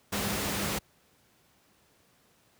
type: tone in noise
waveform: sine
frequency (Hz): 201.1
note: G3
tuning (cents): +44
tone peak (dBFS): -39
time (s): 0.12-0.79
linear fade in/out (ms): 10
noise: pink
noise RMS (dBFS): -31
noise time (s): 0.12-0.79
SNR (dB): -11
effects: pink hiss -65 dBFS RMS until 2.59 s + high-pass 80 Hz 12 dB/octave